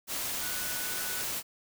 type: tone in noise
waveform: sine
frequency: 1480 Hz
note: F#6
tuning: in tune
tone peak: -42 dBFS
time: 0.39-1.25 s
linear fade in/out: 50 ms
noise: white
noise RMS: -34 dBFS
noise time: 0.07-1.43 s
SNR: -11 dB
effects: none